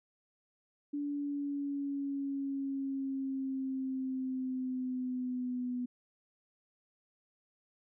sine exponential sweep, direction down, 289.5 to 246.9 Hz, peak -33 dBFS, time 0.93-5.86 s, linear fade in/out 10 ms, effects none

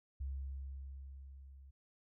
sine tone with level ramp, 67.7 Hz, C#2, 40 cents flat, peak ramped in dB -37 to -54 dBFS, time 0.2-1.71 s, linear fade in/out 10 ms, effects none

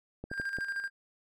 clicks, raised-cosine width 2 ms, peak -26 dBFS, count 4, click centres 0.24 / 0.315 / 0.399 / 0.586 s
triangle tone with tremolo, 1598 Hz, G6, 33 cents sharp, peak -29 dBFS, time 0.3-0.9 s, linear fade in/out 50 ms, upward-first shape square, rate 13 Hz, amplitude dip 55%
effects none

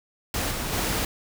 pink noise with level steps, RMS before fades -27 / -30 / -26 dBFS, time 0.34-1.05 s, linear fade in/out 2 ms, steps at 0.5 / 0.72 s, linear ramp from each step 20 ms, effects none

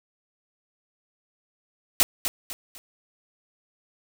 white noise with echo, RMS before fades -17 dBFS, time 2-2.03 s, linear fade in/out 0 ms, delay 250 ms, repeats 3, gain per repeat -9 dB, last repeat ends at 2.78 s, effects none

